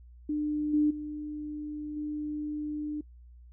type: tone with level steps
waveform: sine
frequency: 299.6 Hz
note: D4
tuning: 35 cents sharp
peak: -27 / -21 / -34 / -31 dBFS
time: 0.29-3.01 s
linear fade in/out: 5 ms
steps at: 0.73 / 0.9 / 1.96 s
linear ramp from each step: 10 ms
effects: noise-tail reverb RT60 0.1 s tail -24 dB re dry + added 60 Hz sine -49 dBFS peak until 3.52 s